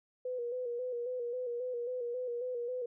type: tone with vibrato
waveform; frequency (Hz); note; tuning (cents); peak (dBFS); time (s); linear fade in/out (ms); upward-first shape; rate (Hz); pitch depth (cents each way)
sine; 490.2; B4; -13; -34; 0.25-2.86; 5; square; 3.7; 47
effects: none